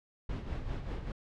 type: noise with tremolo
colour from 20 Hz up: brown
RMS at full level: -35 dBFS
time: 0.29-1.12 s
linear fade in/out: 5 ms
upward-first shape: sine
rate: 5.1 Hz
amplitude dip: 55%
effects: low-pass 4000 Hz 12 dB/octave